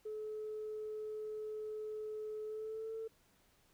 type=tone with pitch glide; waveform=sine; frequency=429.6 to 446 Hz; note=A4 to A4; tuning=-41 to +23 cents; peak=-39 dBFS; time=0.05-3.08 s; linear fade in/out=10 ms; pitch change=+64 cents; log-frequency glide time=2.45-2.93 s; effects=tanh soft clip ceiling -36 dBFS + pink hiss -71 dBFS RMS until 3.73 s